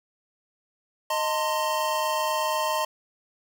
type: chord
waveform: square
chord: A diminished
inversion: second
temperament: equal with one note detuned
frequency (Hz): 622.3 / 902.1 / 1046.5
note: Eb5 / A5 / C6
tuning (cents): 0 / +43 / 0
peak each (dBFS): -29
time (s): 1.1-2.85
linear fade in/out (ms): 5
effects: none